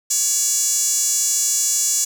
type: tone with high-pass filter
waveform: sawtooth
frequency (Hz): 567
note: C#5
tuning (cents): +39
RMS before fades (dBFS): -19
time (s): 0.1-2.05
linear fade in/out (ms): 10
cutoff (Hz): 6800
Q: 5.4
effects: none